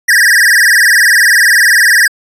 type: tone with vibrato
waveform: square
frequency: 1760 Hz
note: A6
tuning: in tune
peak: -5 dBFS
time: 0.08-2.08 s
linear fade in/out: 10 ms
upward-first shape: sine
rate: 20 Hz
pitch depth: 180 cents each way
effects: resampled to 32000 Hz